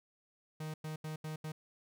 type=tone bursts at uneven times; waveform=45% pulse; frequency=155.56 Hz; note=D#3; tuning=in tune; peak=-39 dBFS; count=5; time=0.6-0.74 / 0.84-0.96 / 1.04-1.16 / 1.24-1.36 / 1.44-1.52 s; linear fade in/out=5 ms; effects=none